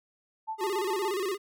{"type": "tone with tremolo", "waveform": "sine", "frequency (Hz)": 880, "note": "A5", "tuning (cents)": 0, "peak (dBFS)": -30, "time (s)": [0.47, 1.14], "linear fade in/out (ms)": 20, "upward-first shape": "sine", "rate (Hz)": 7.2, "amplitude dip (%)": 90}
{"type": "tone with vibrato", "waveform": "square", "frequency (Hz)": 385.8, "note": "G4", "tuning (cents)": -28, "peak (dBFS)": -29, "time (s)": [0.58, 1.38], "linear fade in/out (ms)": 50, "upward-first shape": "square", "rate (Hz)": 17, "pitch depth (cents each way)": 98}
{"effects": []}